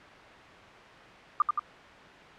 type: tone with echo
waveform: sine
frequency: 1200 Hz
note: D6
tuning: 37 cents sharp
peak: -18 dBFS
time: 1.4-1.42 s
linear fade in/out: 2 ms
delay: 87 ms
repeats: 2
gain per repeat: -3 dB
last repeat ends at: 1.594 s
effects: white hiss -48 dBFS RMS until 2.38 s + low-pass 2000 Hz 12 dB/octave